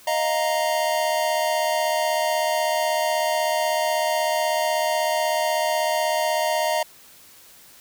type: chord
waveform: square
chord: Eb suspended second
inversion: none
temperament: equal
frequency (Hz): 622.3 / 698.5 / 932.3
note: Eb5 / F5 / Bb5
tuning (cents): 0 / 0 / 0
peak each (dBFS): -24 / -27 / -26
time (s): 0.07-6.83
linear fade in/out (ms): 5
effects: white hiss -49 dBFS RMS until 7.8 s